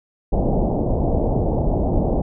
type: low-pass noise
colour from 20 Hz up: pink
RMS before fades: -19 dBFS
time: 0.32-2.22 s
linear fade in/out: 10 ms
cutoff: 790 Hz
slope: 48 dB/octave
effects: none